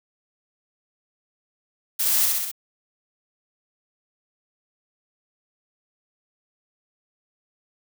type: noise with echo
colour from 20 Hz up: blue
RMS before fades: -23 dBFS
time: 1.99-2.26 s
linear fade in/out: 10 ms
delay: 64 ms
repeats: 4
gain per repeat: -2 dB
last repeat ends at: 2.516 s
effects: none